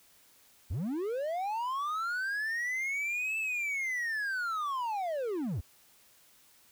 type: linear two-way sweep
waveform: triangle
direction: up then down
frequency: 65.41 to 2647 to 65.41 Hz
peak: -29 dBFS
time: 0.7-5.61 s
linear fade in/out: 10 ms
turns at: 3.38 s
effects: white hiss -62 dBFS RMS until 6.71 s